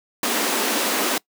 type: high-pass noise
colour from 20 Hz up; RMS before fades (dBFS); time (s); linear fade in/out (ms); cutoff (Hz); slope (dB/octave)
pink; -22; 0.23-1.18; 2; 210; 96
effects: noise-tail reverb RT60 0.1 s tail -23 dB re dry